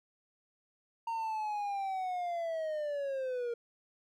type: linear sweep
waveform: triangle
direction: down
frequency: 923 to 466.2 Hz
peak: -31 dBFS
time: 1.07-3.54 s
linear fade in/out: 5 ms
effects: none